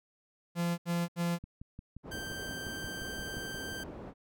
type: tone bursts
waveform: 45% pulse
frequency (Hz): 171.9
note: F3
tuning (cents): -27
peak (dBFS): -29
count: 3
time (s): 0.55-1.388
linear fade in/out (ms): 50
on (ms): 230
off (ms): 74
type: click train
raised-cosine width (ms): 5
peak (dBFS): -32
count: 13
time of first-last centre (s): 1.44-3.545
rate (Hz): 5.7
type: low-pass noise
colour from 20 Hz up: white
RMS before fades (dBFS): -44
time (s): 2.03-4.14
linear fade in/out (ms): 50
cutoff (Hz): 460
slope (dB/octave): 12
type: tone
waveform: sawtooth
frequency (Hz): 1568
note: G6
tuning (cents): 0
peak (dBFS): -36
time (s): 2.11-3.84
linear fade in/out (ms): 10
effects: none